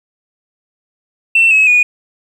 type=tone with pitch steps; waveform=sine; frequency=2690 / 2571 / 2458 Hz; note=E7 / E7 / D#7; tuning=+34 / -44 / -22 cents; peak=-5 dBFS; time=1.35-1.83 s; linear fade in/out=5 ms; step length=160 ms; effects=tanh soft clip ceiling -3 dBFS + 7-bit